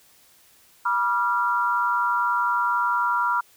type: tone cluster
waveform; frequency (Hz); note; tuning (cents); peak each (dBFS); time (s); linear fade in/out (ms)
sine; 970 / 1181 / 1381; B5 / D6 / F6; -31 / +9 / -20; -23 / -28 / -23; 0.85-3.41; 10
effects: white hiss -56 dBFS RMS until 3.56 s